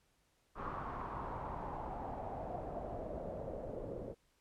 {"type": "noise with low-pass filter sweep", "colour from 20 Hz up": "pink", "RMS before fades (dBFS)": -43, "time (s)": [0.55, 4.15], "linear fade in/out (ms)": 50, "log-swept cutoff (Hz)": [1200, 480], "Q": 4.1, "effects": ["pink hiss -75 dBFS RMS until 4.4 s", "low-pass 12000 Hz 12 dB/octave"]}